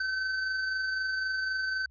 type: tone with amplitude modulation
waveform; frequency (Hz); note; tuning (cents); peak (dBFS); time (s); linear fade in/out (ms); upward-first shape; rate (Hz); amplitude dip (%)
square; 1532; G6; -40; -28; 0-1.86; 5; sine; 23.9; 30
effects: added 67 Hz sine -56 dBFS peak until 1.9 s + resampled to 11025 Hz